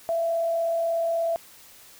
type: tone with frequency modulation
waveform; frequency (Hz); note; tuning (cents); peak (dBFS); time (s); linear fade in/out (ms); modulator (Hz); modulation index
sine; 668; E5; +23; -22; 0.09-1.36; 0; 36.4; 0.27
effects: white hiss -50 dBFS RMS until 1.99 s